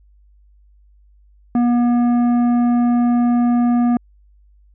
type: tone with tanh clipping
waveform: triangle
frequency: 240.7 Hz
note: B3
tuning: 44 cents flat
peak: -14 dBFS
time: 1.55-3.97 s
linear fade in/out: 2 ms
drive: 14 dB
effects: added 50 Hz sine -48 dBFS peak until 4.74 s